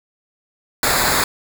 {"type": "noise with comb filter", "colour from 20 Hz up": "pink", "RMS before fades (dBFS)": -17, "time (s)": [0.83, 1.24], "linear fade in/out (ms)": 2, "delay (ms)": 0.34, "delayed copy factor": -0.7, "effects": []}